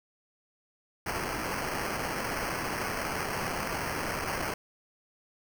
violet noise with sample-and-hold, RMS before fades -33 dBFS, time 1.06-4.54 s, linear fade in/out 5 ms, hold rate 3675 Hz, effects none

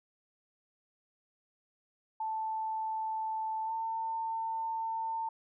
sine tone with pitch glide, 880 to 899 Hz, A5 to A5, 0 to +37 cents, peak -32 dBFS, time 2.2-5.29 s, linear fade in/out 5 ms, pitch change +37 cents, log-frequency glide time 3.64-3.73 s, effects none

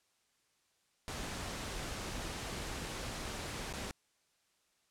pink noise with dropouts, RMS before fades -41 dBFS, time 1.08-3.91 s, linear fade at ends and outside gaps 0 ms, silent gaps 3.727-3.737 s, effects white hiss -75 dBFS RMS until 4.9 s + low-pass 9000 Hz 12 dB/octave

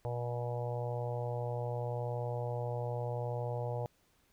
harmonic tone, 120.8 Hz, B2, 38 cents flat, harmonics 1 / 3 / 4 / 5 / 6 / 7 / 8, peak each -36 / -51 / -40 / -42 / -47 / -45 / -53 dBFS, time 0.05-3.86 s, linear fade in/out 0 ms, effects pink hiss -71 dBFS RMS until 4.32 s

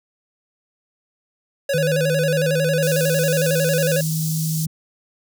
square tone with vibrato, 528 Hz, C5, 16 cents sharp, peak -19 dBFS, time 1.69-4.01 s, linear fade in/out 5 ms, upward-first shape square, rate 11 Hz, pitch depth 92 cents each way
sine tone with pitch glide, 155.56 to 158.28 Hz, D#3 to D#3, 0 to +30 cents, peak -20 dBFS, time 1.74-4.67 s, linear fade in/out 5 ms, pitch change +30 cents, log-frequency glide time 2.04-3.33 s
pink high-pass noise, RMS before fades -29 dBFS, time 2.82-4.66 s, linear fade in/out 10 ms, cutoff 5200 Hz, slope 24 dB/octave
effects none

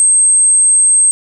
sine tone, 8372 Hz, C9, in tune, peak -6 dBFS, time 0-1.11 s, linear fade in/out 0 ms, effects none

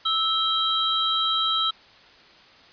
sine tone cluster, 1311 / 3180 / 3892 Hz, E6 / G7 / B7, -10 / +24 / -26 cents, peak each -25 dBFS, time 0.05-1.71 s, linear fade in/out 10 ms, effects white hiss -51 dBFS RMS until 2.72 s + resampled to 11025 Hz

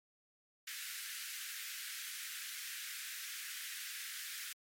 pink high-pass noise, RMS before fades -45 dBFS, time 0.67-4.53 s, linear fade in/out 5 ms, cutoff 1500 Hz, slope 48 dB/octave, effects MP3 64 kbps

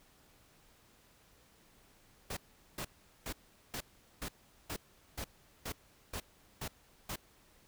pink noise bursts, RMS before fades -40 dBFS, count 11, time 2.3-7.159 s, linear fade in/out 5 ms, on 69 ms, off 410 ms, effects pink hiss -65 dBFS RMS until 7.67 s

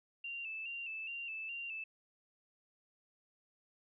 sine tone with vibrato, 2700 Hz, E7, 41 cents sharp, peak -40 dBFS, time 0.24-1.84 s, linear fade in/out 5 ms, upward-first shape square, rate 2.4 Hz, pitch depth 45 cents each way, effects none

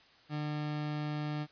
30% pulse tone, 150 Hz, D3, 37 cents sharp, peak -31 dBFS, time 0.29-1.47 s, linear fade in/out 50 ms, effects white hiss -61 dBFS RMS until 1.51 s + resampled to 11025 Hz

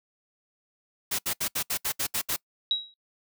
white noise bursts, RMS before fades -28 dBFS, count 9, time 1.11-2.364 s, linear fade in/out 10 ms, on 78 ms, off 69 ms
sine tone with exponential decay, 3853 Hz, B7, 44 cents flat, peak -19 dBFS, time 2.71-2.94 s, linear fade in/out 1 ms, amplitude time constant 50 ms
effects noise-tail reverb RT60 0.1 s tail -24 dB re dry

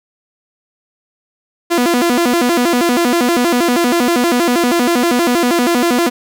sawtooth tone with vibrato, 289.7 Hz, D4, 24 cents flat, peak -7 dBFS, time 1.7-6.1 s, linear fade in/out 20 ms, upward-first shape square, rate 6.3 Hz, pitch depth 290 cents each way, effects none

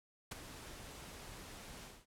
pink noise with ADSR envelope, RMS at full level -40 dBFS, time 0.31-2.06 s, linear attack 8 ms, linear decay 18 ms, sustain -11 dB, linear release 220 ms, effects low-pass 12000 Hz 12 dB/octave

